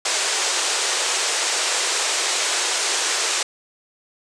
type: band-pass noise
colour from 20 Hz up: white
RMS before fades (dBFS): -22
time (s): 0.05-3.43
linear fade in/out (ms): 5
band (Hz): 350 to 8500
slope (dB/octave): 48
effects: none